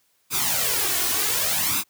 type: noise with flanger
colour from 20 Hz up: white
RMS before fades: -23 dBFS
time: 0.3-1.84 s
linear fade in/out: 50 ms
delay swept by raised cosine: 0.81 to 2.81 ms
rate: 0.67 Hz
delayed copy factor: +0.75
effects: white hiss -66 dBFS RMS until 1.89 s + high-pass 80 Hz 12 dB/octave